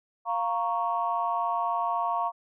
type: chord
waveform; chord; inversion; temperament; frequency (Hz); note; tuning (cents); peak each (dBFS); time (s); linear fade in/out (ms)
sine; Bb minor; second; equal; 698.5 / 932.3 / 1108.7; F5 / Bb5 / Db6; 0 / 0 / 0; -29; 0.25-2.32; 50
effects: tanh soft clip ceiling -15 dBFS